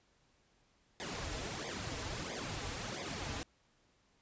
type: noise with flanger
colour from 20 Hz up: pink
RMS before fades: -41 dBFS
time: 1-3.43 s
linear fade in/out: 0 ms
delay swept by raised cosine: 0.7 to 5.6 ms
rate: 1.5 Hz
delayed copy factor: -0.95
effects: pink hiss -72 dBFS RMS until 4.21 s + resampled to 16000 Hz